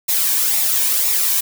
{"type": "noise with flanger", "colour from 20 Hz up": "blue", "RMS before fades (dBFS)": -17, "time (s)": [0.08, 1.41], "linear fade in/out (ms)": 10, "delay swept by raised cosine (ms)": [0.64, 1.52], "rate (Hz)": 2, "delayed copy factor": -0.5, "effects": []}